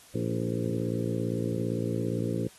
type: harmonic tone with a mistuned harmonic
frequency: 57.6 Hz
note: A#1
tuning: 20 cents flat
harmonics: 2 / 3 / 4 / 5 / 6 / 7 / 8 / 9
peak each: -32 / -34 / -35 / -36 / -37 / -37 / -38 / -39 dBFS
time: 0.14-2.48 s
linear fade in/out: 10 ms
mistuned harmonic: 6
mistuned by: -39 cents
effects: white hiss -54 dBFS RMS until 2.58 s + AAC 32 kbps